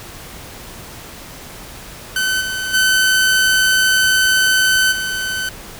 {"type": "tone with level steps", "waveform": "sawtooth", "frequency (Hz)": 1522, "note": "F#6", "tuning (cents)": 48, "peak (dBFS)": [-12, -17, -8, -16], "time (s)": [2.16, 5.49], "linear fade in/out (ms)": 2, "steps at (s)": [2.4, 2.73, 4.91], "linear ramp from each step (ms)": 20, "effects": ["pink hiss -35 dBFS RMS until 5.79 s"]}